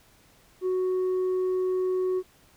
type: tone with tanh clipping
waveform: sine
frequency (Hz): 370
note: F#4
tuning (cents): 0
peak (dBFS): -24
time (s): 0.61-2.23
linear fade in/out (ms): 50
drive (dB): 2
effects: pink hiss -59 dBFS RMS until 2.56 s